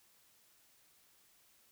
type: silence
effects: white hiss -68 dBFS RMS until 1.71 s